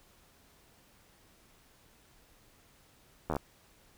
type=slowing click train; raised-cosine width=1 ms; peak=-18 dBFS; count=6; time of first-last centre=3.3-3.366 s; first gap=12 ms; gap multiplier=1.05; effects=pink hiss -63 dBFS RMS until 3.97 s